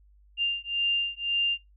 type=beating tone pair; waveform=sine; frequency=2794 / 2795.9 Hz; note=F7 / F7; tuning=0 / +1 cents; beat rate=1.9 Hz; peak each=-28 dBFS; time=0.37-1.58 s; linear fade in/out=50 ms; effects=noise-tail reverb RT60 0.2 s tail -24 dB re dry + added 50 Hz sine -55 dBFS peak until 1.76 s